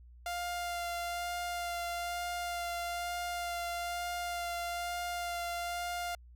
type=tone with vibrato; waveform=sawtooth; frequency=698 Hz; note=F5; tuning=1 cent flat; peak=-31 dBFS; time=0.26-6.15 s; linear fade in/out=2 ms; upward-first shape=sine; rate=1.1 Hz; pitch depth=13 cents each way; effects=added 60 Hz sine -52 dBFS peak until 6.35 s